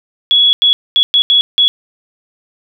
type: tone bursts at uneven times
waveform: sine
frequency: 3368 Hz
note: G#7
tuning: 24 cents sharp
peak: -6 dBFS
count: 6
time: 0.31-0.53 / 0.62-0.73 / 0.96-1.03 / 1.14-1.22 / 1.3-1.41 / 1.58-1.68 s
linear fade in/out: 0 ms
effects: none